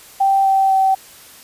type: tone with pitch steps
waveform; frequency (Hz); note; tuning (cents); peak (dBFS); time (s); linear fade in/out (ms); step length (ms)
sine; 781 / 774.7 / 768.5; G5 / G5 / G5; -7 / -21 / -35; -11; 0.2-0.95; 10; 250
effects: white hiss -42 dBFS RMS until 1.43 s + resampled to 32000 Hz